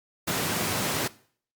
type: high-pass noise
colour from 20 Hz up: pink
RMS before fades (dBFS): -28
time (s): 0.27-1.08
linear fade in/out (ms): 10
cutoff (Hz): 110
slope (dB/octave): 24
effects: noise-tail reverb RT60 0.5 s tail -19 dB re dry + Opus 48 kbps